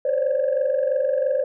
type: tone cluster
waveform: sine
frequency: 517 / 540 / 586 Hz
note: C5 / C#5 / D5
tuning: -21 / -45 / -4 cents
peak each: -22 dBFS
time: 0.05-1.44 s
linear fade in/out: 5 ms
effects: tanh soft clip ceiling -13 dBFS